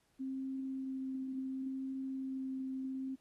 sine tone with vibrato, 264.6 Hz, C4, 20 cents sharp, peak -37 dBFS, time 0.19-3.16 s, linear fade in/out 20 ms, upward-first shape sine, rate 0.7 Hz, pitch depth 9 cents each way, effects pink hiss -75 dBFS RMS until 3.2 s + AAC 32 kbps

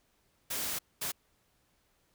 white noise bursts at uneven times, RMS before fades -35 dBFS, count 2, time 0.5-0.79 / 1.01-1.12 s, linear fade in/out 10 ms, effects pink hiss -72 dBFS RMS until 2.14 s

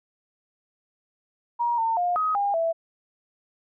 sine tone with pitch steps, 949 / 905 / 709 / 1261 / 807 / 661 Hz, A#5 / A5 / F5 / D#6 / G#5 / E5, +31 / +48 / +26 / +23 / -50 / +5 cents, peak -21 dBFS, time 1.59-2.73 s, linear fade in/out 20 ms, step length 190 ms, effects none

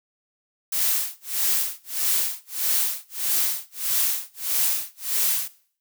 blue noise with tremolo, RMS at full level -21 dBFS, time 0.72-5.48 s, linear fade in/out 5 ms, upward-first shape sine, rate 1.6 Hz, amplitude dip 100%, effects noise-tail reverb RT60 0.5 s tail -18 dB re dry

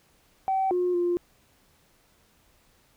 sine tone with pitch steps, 767 / 358.6 / 350.3 Hz, G5 / F4 / F4, -38 / +46 / +5 cents, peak -21 dBFS, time 0.48-1.17 s, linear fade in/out 0 ms, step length 230 ms, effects tanh soft clip ceiling -18 dBFS + pink hiss -63 dBFS RMS until 2.96 s

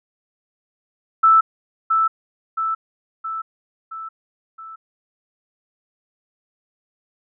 sine tone with echo, 1318.5 Hz, E6, in tune, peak -9 dBFS, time 1.23-1.41 s, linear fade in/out 10 ms, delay 670 ms, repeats 5, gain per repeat -5 dB, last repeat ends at 4.76 s, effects none

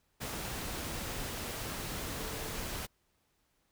sine tone in noise, 440 Hz, A4, in tune, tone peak -48 dBFS, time 2.17-2.6 s, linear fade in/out 20 ms, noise pink, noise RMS -39 dBFS, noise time 0.2-2.87 s, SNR -12 dB, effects pink hiss -75 dBFS RMS until 3.71 s

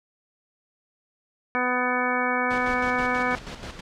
harmonic tone, 249.5 Hz, B3, 18 cents sharp, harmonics 1 / 2 / 3 / 4 / 5 / 6 / 7 / 9, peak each -30 / -30 / -30 / -30 / -30 / -30 / -30 / -30 dBFS, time 1.55-3.35 s, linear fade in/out 0 ms
pink noise with tremolo, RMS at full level -35 dBFS, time 2.5-3.81 s, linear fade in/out 10 ms, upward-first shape square, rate 6.2 Hz, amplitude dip 55%
effects low-pass 5000 Hz 12 dB/octave

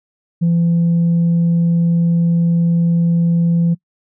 sine tone, 169.4 Hz, E3, 48 cents sharp, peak -9 dBFS, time 0.41-3.75 s, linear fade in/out 20 ms, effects noise-tail reverb RT60 0.1 s tail -25 dB re dry + tanh soft clip ceiling -9 dBFS

